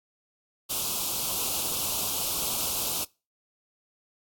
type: band-stop noise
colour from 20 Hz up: white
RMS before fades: -29 dBFS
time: 0.69-3.05 s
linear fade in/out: 20 ms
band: 1300 to 2600 Hz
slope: 48 dB/octave
effects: noise-tail reverb RT60 0.3 s tail -24 dB re dry + AAC 64 kbps